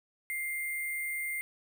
sine tone with sample-and-hold, 2100 Hz, C7, 6 cents sharp, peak -32 dBFS, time 0.3-1.41 s, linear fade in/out 0 ms, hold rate 11025 Hz, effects none

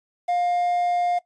triangle tone with quantisation, 707 Hz, F5, 21 cents sharp, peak -18 dBFS, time 0.28-1.19 s, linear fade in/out 10 ms, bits 8, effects noise-tail reverb RT60 0.1 s tail -17 dB re dry + resampled to 22050 Hz

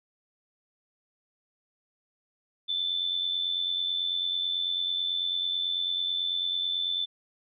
sine tone with amplitude modulation, 3520 Hz, A7, in tune, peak -24 dBFS, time 2.68-7.06 s, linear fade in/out 20 ms, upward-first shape sine, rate 89.1 Hz, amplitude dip 55%, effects none

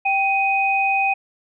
sine tone pair together, 781.6 / 2500 Hz, G5 / D#7, -5 / +8 cents, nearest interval octave + minor sixth, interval 2013 cents, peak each -19 dBFS, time 0.05-1.14 s, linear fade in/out 10 ms, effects none

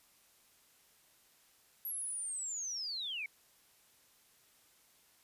sine linear sweep, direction down, 11650 to 2189 Hz, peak -37 dBFS, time 1.85-3.26 s, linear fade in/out 2 ms, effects white hiss -67 dBFS RMS until 5.23 s + resampled to 32000 Hz

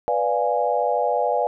sine chord, B diminished seventh, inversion none, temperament equal, 493.9 / 587.3 / 698.5 / 830.6 Hz, B4 / D5 / F5 / Ab5, 0 / 0 / 0 / 0 cents, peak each -24 dBFS, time 0.08-1.47 s, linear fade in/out 0 ms, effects none

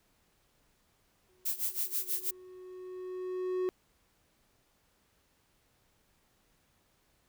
triangle tone with exponential growth, 368 Hz, F#4, 9 cents flat, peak -26 dBFS, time 1.29-3.69 s, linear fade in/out 0 ms, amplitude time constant 520 ms
violet noise with tremolo, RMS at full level -31 dBFS, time 1.45-2.31 s, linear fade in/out 10 ms, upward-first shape sine, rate 6.2 Hz, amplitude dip 85%
effects pink hiss -71 dBFS RMS until 7.28 s

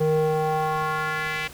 square tone with band-pass filter sweep, 155.56 Hz, D#3, in tune, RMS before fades -24 dBFS, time 0-1.48 s, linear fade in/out 10 ms, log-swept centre 390 to 2400 Hz, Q 2.2, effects pink hiss -44 dBFS RMS until 1.53 s

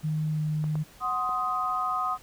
sine tone with pitch glide, 154.7 to 153.45 Hz, D#3 to D#3, -10 to -24 cents, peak -25 dBFS, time 0.03-0.84 s, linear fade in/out 20 ms, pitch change -14 cents, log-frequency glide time 0.31-0.39 s
clicks, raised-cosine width 1 ms, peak -27 / -25 / -29 dBFS, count 3, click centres 0.641 / 0.755 / 1.292 s
sine chord, C diminished, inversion second, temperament equal with one note detuned, 740 / 1046.5 / 1249.6 Hz, Gb5 / C6 / Eb6, 0 / 0 / +7 cents, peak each -32 / -33 / -27 dBFS, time 1-2.18 s, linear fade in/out 50 ms
effects pink hiss -53 dBFS RMS until 2.22 s

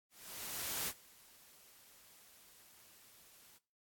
white noise with ADSR envelope, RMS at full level -38 dBFS, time 0.1-3.59 s, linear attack 770 ms, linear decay 62 ms, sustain -24 dB, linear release 24 ms, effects noise-tail reverb RT60 0.4 s tail -21 dB re dry + AAC 64 kbps

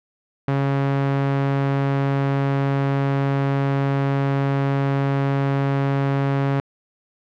sawtooth tone, 138.2 Hz, C#3, 5 cents flat, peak -14 dBFS, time 0.48-6.6 s, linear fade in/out 2 ms, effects low-pass 2000 Hz 12 dB/octave

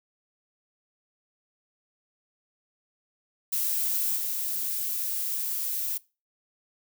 violet noise with level steps, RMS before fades -27 / -30 dBFS, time 3.52-5.98 s, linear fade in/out 10 ms, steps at 4.16 s, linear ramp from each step 10 ms, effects noise-tail reverb RT60 0.3 s tail -22 dB re dry

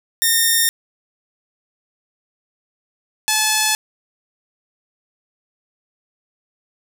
5% pulse tone pair in turn, 1829 / 863.2 Hz, A#6 / A5, -33 / -33 cents, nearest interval octave + minor second, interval 1300 cents, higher first, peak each -3 dBFS, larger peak neither, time 0.22-0.69 / 3.28-3.75 s, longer neither, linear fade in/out 0 ms, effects none

